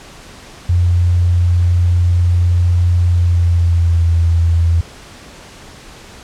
sine tone with pitch glide, 87.8 to 83.88 Hz, F2 to E2, +10 to +31 cents, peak -9 dBFS, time 0.69-4.81 s, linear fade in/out 5 ms, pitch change -79 cents, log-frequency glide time 3.04-4.11 s, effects pink hiss -37 dBFS RMS until 6.23 s + low-pass 8000 Hz 12 dB/octave

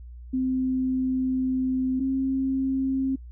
sine tone pair in turn, 258.7 / 266.1 Hz, C4 / C4, -19 / +29 cents, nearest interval unison, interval 48 cents, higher second, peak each -22 dBFS, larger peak neither, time 0.33-2 / 2-3.16 s, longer first, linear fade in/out 10 ms, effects noise-tail reverb RT60 0.1 s tail -24 dB re dry + added 60 Hz sine -39 dBFS peak until 3.31 s

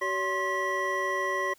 triangle tone cluster, 380.6 / 568 / 1057 / 1944 Hz, F#4 / C#5 / C6 / B6, +49 / +42 / +17 / -28 cents, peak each -32 / -32 / -29 / -29 dBFS, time 0.01-1.54 s, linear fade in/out 10 ms, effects white hiss -61 dBFS RMS until 1.58 s

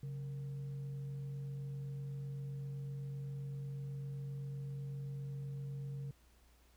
sine tone with frequency modulation, 138.59 Hz, C#3, in tune, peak -40 dBFS, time 0.03-6.11 s, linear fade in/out 2 ms, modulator 325 Hz, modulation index 0.24, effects added 60 Hz sine -65 dBFS peak until 6.76 s + pink hiss -70 dBFS RMS until 6.76 s

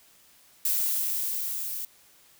violet noise with level ramp, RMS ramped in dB -25 to -34 dBFS, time 0.65-1.85 s, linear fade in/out 2 ms, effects white hiss -58 dBFS RMS until 2.39 s

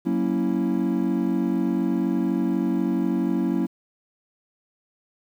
triangle chord, F# dominant seventh, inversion none, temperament equal, 185 / 233.1 / 277.2 / 329.6 Hz, F#3 / A#3 / C#4 / E4, 0 / 0 / 0 / 0 cents, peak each -24 dBFS, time 0.05-3.67 s, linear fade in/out 20 ms, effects tanh soft clip ceiling -8 dBFS + 9-bit

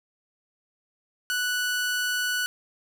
sawtooth tone, 1480 Hz, F#6, in tune, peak -21 dBFS, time 1.3-2.46 s, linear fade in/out 0 ms, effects none

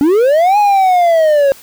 triangle linear two-way sweep, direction up then down, 270 to 840 to 541 Hz, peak -5 dBFS, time 0.01-1.52 s, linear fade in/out 0 ms, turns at 0.58 s, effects white hiss -39 dBFS RMS until 1.62 s

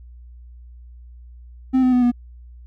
triangle tone with pitch steps, 260.1 / 254.2 / 248.4 / 242.7 Hz, C4 / C4 / B3 / B3, -10 / -50 / +10 / -30 cents, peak -11 dBFS, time 1.73-2.118 s, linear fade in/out 20 ms, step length 97 ms, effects added 60 Hz sine -39 dBFS peak until 2.66 s

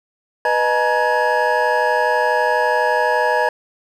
triangle tone cluster, 492.4 / 617 / 855 / 947 / 1676 Hz, B4 / D#5 / A5 / A#5 / G#6, -5 / -15 / -50 / +27 / +15 cents, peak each -19 dBFS, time 0.45-3.49 s, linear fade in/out 2 ms, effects none

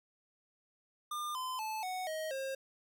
square tone with pitch steps, 1203 / 1023.4 / 870.5 / 740.5 / 629.9 / 535.9 Hz, D6 / C6 / A5 / F#5 / D#5 / C5, +41 / -39 / -19 / +1 / +21 / +41 cents, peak -37 dBFS, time 1.11-2.55 s, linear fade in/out 5 ms, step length 240 ms, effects none

